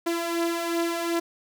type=beating tone pair; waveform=sawtooth; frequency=335.7 / 338.4 Hz; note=E4 / E4; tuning=+32 / +45 cents; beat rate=2.7 Hz; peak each=-27 / -22 dBFS; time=0.06-1.2 s; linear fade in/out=10 ms; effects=none